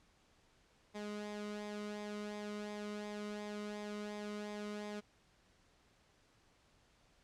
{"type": "tone with flanger", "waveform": "sawtooth", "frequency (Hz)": 208.4, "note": "G#3", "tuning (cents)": 6, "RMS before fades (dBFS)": -44, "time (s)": [0.94, 5.01], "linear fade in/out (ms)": 20, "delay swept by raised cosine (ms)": [0.69, 1.2], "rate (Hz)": 2.8, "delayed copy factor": -0.55, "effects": ["pink hiss -70 dBFS RMS until 7.23 s", "low-pass 7000 Hz 12 dB/octave"]}